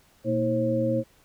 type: tone cluster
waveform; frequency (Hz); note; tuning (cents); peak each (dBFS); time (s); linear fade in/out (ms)
sine; 120.4 / 231.1 / 321.1 / 536; B2 / A#3 / E4 / C5; -44 / -15 / -45 / +42; -29 / -28 / -29 / -25; 0.24-1.04; 50
effects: pink hiss -60 dBFS RMS until 1.24 s